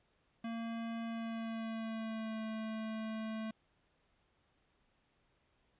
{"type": "tone with pitch glide", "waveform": "square", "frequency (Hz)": [229, 220.1], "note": ["A#3", "A3"], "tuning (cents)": [-31, 1], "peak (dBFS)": -39, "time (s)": [0.44, 3.51], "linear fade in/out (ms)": 5, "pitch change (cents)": -68, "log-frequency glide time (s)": [1.05, 2.43], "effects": ["pink hiss -75 dBFS RMS until 5.79 s", "resampled to 8000 Hz"]}